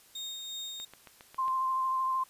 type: tone with tremolo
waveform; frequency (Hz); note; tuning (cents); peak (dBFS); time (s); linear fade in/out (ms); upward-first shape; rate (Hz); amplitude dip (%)
35% pulse; 3700; A#7; -14; -34; 0.15-0.85; 5; sine; 2.8; 30
type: click train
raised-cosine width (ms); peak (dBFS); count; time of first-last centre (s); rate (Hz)
0.3; -32; 6; 0.8-1.481; 7.34
type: tone with vibrato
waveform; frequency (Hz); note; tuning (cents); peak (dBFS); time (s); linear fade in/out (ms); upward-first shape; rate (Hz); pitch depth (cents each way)
sine; 1046.5; C6; 0; -27; 1.38-2.24; 10; sine; 13; 15
effects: white hiss -59 dBFS RMS until 2.29 s + resampled to 32000 Hz